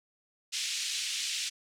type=band-pass noise; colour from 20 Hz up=pink; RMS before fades=-34 dBFS; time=0.52-1.5 s; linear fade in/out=20 ms; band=2600 to 7900 Hz; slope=24 dB/octave; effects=none